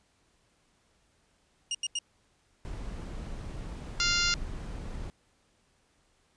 25% pulse tone bursts, 2845 Hz, F7, 31 cents sharp, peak -25 dBFS, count 3, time 1.71-1.989 s, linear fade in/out 2 ms, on 37 ms, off 84 ms
brown noise, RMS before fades -38 dBFS, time 2.65-5.1 s, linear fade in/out 0 ms
harmonic tone, 698 Hz, F5, 1 cent flat, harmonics 2 / 3 / 4 / 5 / 6 / 7 / 8 / 9 / 10, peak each -31 / -35 / -33 / -37 / -32 / -32 / -34 / -40 / -38 dBFS, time 4-4.34 s, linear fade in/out 0 ms
effects pink hiss -69 dBFS RMS until 6.36 s + resampled to 22050 Hz

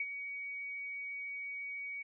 sine tone with ADSR envelope, 2253 Hz, C#7, 28 cents sharp, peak -31 dBFS, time 0-2.03 s, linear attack 4 ms, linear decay 44 ms, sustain -8 dB, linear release 14 ms, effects none

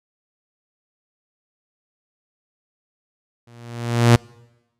sawtooth tone with exponential growth, 118.4 Hz, A#2, 27 cents sharp, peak -4 dBFS, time 3.47-4.16 s, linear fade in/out 5 ms, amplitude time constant 150 ms, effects noise-tail reverb RT60 1.0 s tail -25 dB re dry + low-pass 10000 Hz 12 dB/octave

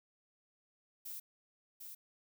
violet noise with echo, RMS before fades -45 dBFS, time 1.05-1.2 s, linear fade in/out 10 ms, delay 750 ms, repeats 1, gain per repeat -4 dB, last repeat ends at 1.95 s, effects none

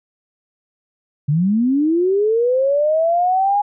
sine linear sweep, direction up, 137.4 to 829 Hz, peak -13 dBFS, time 1.28-3.62 s, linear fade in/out 10 ms, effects none

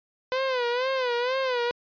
sawtooth tone with vibrato, 504 Hz, B4, 35 cents sharp, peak -20 dBFS, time 0.32-1.71 s, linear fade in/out 0 ms, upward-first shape sine, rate 2.1 Hz, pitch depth 100 cents each way, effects resampled to 11025 Hz

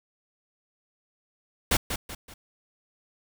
pink noise with echo, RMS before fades -22 dBFS, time 1.71-1.77 s, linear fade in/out 5 ms, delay 190 ms, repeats 3, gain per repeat -8 dB, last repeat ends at 2.34 s, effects none

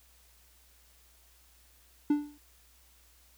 triangle tone with exponential decay, 293.7 Hz, D4, in tune, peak -18 dBFS, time 2.1-2.38 s, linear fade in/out 5 ms, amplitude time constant 60 ms, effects added 60 Hz sine -63 dBFS peak until 3.37 s + white hiss -63 dBFS RMS until 3.37 s

